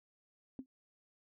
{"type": "tone with exponential decay", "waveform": "sine", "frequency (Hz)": 261.6, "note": "C4", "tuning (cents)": 0, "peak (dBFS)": -36, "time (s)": [0.59, 0.66], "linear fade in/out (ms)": 1, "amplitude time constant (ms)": 15, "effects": []}